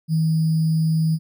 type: tone with sample-and-hold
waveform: sine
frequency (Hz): 159.8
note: D#3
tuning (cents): +47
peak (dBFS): -16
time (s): 0.08-1.19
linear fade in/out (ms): 50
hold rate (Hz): 4900
effects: none